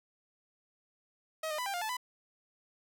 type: tone with pitch steps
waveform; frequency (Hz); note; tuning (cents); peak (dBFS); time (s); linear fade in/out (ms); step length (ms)
sawtooth; 634 / 611 / 995 / 792 / 706 / 871 / 998; D#5 / D#5 / B5 / G5 / F5 / A5 / B5; +32 / -32 / +13 / +18 / +19 / -18 / +18; -30; 1.43-1.969; 5; 77
effects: none